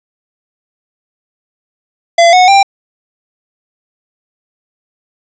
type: tone with pitch steps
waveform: square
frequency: 680 / 733 / 790.2 Hz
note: F5 / F#5 / G5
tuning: -46 / -16 / +14 cents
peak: -4 dBFS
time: 2.18-2.63 s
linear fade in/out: 5 ms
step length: 150 ms
effects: resampled to 16000 Hz + 7-bit